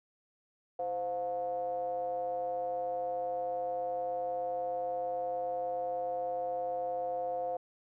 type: ring-modulated tone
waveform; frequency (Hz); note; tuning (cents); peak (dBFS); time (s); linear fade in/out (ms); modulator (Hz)
triangle; 96.7; G2; -23; -27; 0.79-7.57; 5; 615
effects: none